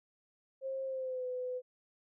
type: tone with pitch glide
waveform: sine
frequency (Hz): 533 to 503.1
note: C5 to B4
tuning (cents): +32 to +32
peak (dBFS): -35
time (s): 0.61-1.62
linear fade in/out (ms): 50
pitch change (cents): -100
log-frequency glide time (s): 0.85-1.26
effects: none